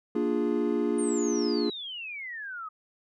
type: chord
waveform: triangle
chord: Bb dominant seventh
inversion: none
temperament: equal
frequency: 233.1 / 293.7 / 349.2 / 415.3 Hz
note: Bb3 / D4 / F4 / Ab4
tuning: 0 / 0 / 0 / 0 cents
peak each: -28 dBFS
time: 0.15-1.7 s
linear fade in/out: 5 ms
type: exponential sweep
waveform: sine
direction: down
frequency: 9090 to 1239 Hz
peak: -35 dBFS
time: 0.98-2.69 s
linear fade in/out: 10 ms
effects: none